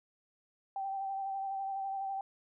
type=tone with vibrato; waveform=sine; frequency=780 Hz; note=G5; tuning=9 cents flat; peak=-34 dBFS; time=0.76-2.21 s; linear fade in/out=2 ms; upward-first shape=sine; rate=12 Hz; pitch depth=23 cents each way; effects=none